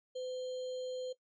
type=tone with sample-and-hold; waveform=sine; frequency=508 Hz; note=B4; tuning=49 cents sharp; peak=-37 dBFS; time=0.15-1.13 s; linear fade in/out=10 ms; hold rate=3675 Hz; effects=noise-tail reverb RT60 0.1 s tail -17 dB re dry + resampled to 16000 Hz